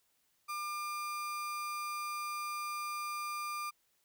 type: tone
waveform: 35% pulse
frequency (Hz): 1200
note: D6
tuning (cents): +37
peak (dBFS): -35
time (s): 0.48-3.71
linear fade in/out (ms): 20
effects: white hiss -75 dBFS RMS until 4.04 s